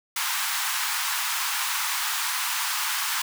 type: high-pass noise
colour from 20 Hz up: pink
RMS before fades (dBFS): -27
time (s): 0.16-3.22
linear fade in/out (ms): 5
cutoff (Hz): 890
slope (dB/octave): 48
effects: none